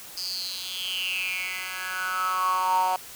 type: tone with high-pass filter sweep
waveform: 10% pulse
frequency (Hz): 185.1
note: F#3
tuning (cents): +1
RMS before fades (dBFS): -28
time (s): 0.17-2.96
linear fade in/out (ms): 2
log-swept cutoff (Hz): 5000 to 810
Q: 9
effects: white hiss -43 dBFS RMS until 3.15 s